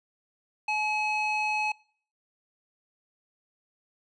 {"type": "tone with band-pass filter", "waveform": "square", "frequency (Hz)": 852, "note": "G#5", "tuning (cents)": 44, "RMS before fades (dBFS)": -28, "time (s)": [0.68, 1.72], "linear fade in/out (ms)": 5, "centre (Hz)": 2000, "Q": 3.2, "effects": ["noise-tail reverb RT60 0.5 s tail -24 dB re dry", "resampled to 22050 Hz"]}